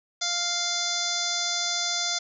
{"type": "harmonic tone", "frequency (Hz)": 698.5, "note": "F5", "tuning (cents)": 0, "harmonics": [1, 2, 3, 5, 6, 7, 8, 9, 10], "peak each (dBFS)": [-36, -36, -36, -31, -35, -31, -35, -33, -36], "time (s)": [0.21, 2.19], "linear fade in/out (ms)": 10, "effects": []}